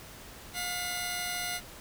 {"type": "tone pair together", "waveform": "10% pulse", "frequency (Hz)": [713.1, 2017], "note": ["F5", "B6"], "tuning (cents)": [36, 36], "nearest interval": "octave + tritone", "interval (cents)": 1800, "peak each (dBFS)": [-26, -27], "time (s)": [0.53, 1.61], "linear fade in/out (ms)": 50, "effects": ["pink hiss -48 dBFS RMS until 1.8 s"]}